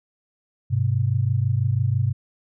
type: tone pair together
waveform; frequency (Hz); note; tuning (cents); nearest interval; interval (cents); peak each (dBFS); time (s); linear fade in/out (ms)
sine; 101.64 / 127.7; G#2 / C3; -37 / -42; major third; 395; -21; 0.7-2.13; 20
effects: none